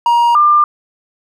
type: tone pair in turn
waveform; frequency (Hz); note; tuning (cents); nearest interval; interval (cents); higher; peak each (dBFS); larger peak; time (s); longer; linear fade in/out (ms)
triangle / sine; 946 / 1195.1; A#5 / D6; +25 / +30; major third; 405; second; -6; neither; 0.06-0.35 / 0.35-0.64; neither; 2
effects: none